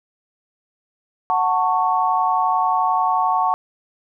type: chord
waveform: sine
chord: F# minor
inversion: none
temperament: equal with one note detuned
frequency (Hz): 740 / 891.3 / 1108.7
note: F#5 / A5 / C#6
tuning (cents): 0 / +22 / 0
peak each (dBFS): -20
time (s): 1.3-3.54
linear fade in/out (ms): 0
effects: none